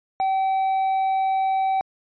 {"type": "tone", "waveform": "triangle", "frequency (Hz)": 768, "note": "G5", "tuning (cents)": -36, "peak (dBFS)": -17, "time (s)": [0.2, 1.81], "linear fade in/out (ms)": 0, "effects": ["resampled to 11025 Hz"]}